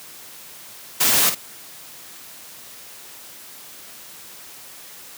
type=noise with echo; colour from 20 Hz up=white; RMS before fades=-17 dBFS; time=1-1.3 s; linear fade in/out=10 ms; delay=51 ms; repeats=1; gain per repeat=-9 dB; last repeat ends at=1.351 s; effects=white hiss -41 dBFS RMS until 5.17 s + high-pass 100 Hz 12 dB/octave